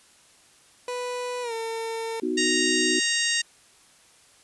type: tone with pitch glide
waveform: 30% pulse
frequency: 493.9 to 452.9 Hz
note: B4 to A#4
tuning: 0 to -50 cents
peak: -26 dBFS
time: 0.88-2.2 s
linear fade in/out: 2 ms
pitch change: -150 cents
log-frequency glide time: 1.42-1.53 s
type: chord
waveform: sine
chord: B major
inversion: none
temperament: equal with one note detuned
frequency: 249.7 / 311.1 / 370 Hz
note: B3 / D#4 / F#4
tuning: +19 / 0 / 0 cents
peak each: -30 / -28 / -27 dBFS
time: 2.22-3 s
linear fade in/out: 10 ms
type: harmonic tone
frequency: 932.3 Hz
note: A#5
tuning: in tune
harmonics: 2 / 3 / 4 / 5 / 6 / 7 / 8 / 9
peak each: -27 / -29 / -30 / -31 / -32 / -32 / -33 / -34 dBFS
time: 2.37-3.42 s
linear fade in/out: 10 ms
effects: white hiss -56 dBFS RMS until 4.43 s + resampled to 24000 Hz